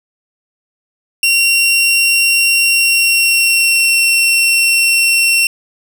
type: tone with pitch glide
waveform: sawtooth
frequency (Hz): 2748 to 2720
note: F7 to F7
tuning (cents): -29 to -46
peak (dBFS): -6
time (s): 1.23-5.47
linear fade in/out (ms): 2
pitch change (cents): -17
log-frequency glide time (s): 2.66-3.97
effects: none